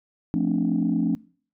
sine chord, D minor seventh, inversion first, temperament equal with one note detuned, 174.61 / 220 / 264.8 / 293.7 Hz, F3 / A3 / C4 / D4, 0 / 0 / +21 / 0 cents, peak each -25 dBFS, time 0.34-1.15 s, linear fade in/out 0 ms, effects noise-tail reverb RT60 0.5 s tail -25 dB re dry + tanh soft clip ceiling -13 dBFS

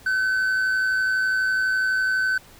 triangle tone with amplitude modulation, 1522 Hz, F#6, 48 cents sharp, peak -16 dBFS, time 0.06-2.38 s, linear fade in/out 5 ms, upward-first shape sine, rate 112 Hz, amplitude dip 35%, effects pink hiss -49 dBFS RMS until 2.59 s

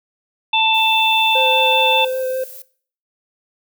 harmonic tone, 885 Hz, A5, 10 cents sharp, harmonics 1 / 3 / 4, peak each -17 / -17 / -17 dBFS, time 0.53-2.05 s, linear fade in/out 5 ms
violet noise, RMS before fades -36 dBFS, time 0.74-2.62 s, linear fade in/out 2 ms
triangle tone with vibrato, 518 Hz, C5, 17 cents flat, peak -17 dBFS, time 1.35-2.44 s, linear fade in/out 5 ms, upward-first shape sine, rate 5.1 Hz, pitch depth 11 cents each way
effects noise-tail reverb RT60 0.5 s tail -19 dB re dry

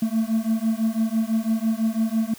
triangle beating tone pair, 220 / 226 Hz, A3 / A3, 0 / +47 cents, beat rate 6 Hz, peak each -21 dBFS, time 0.02-2.34 s, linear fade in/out 5 ms, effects white hiss -45 dBFS RMS until 2.38 s

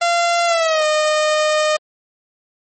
sawtooth tone with pitch glide, 688 to 612.9 Hz, F5 to D#5, -26 to -26 cents, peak -10 dBFS, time 0.01-1.77 s, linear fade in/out 10 ms, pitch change -200 cents, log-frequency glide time 0.46-0.84 s, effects MP3 32 kbps

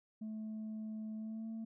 sine tone with pitch glide, 217.3 to 223.7 Hz, A3 to A3, -21 to +29 cents, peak -38 dBFS, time 0.21-1.65 s, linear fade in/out 10 ms, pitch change +50 cents, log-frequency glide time 1.16-1.48 s, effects tanh soft clip ceiling -39 dBFS

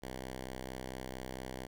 5% pulse tone, 64.4 Hz, C2, 27 cents flat, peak -30 dBFS, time 0.02-1.67 s, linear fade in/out 10 ms, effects none

